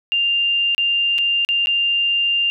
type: tone with dropouts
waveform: sine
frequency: 2794 Hz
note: F7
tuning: in tune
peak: -15 dBFS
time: 0.12-2.5 s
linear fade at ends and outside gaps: 0 ms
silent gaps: 0.748-0.78 / 1.182-1.186 / 1.449-1.489 / 1.659-1.671 s
effects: none